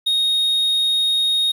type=tone; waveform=triangle; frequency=3729 Hz; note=A#7; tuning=in tune; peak=-14 dBFS; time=0.06-1.52 s; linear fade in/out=10 ms; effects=8-bit